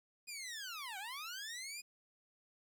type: linear two-way sweep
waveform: 15% pulse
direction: down then up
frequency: 2489 to 740 to 2489 Hz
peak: -37 dBFS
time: 0.27-1.82 s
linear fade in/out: 20 ms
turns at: 0.98 s
effects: 12-bit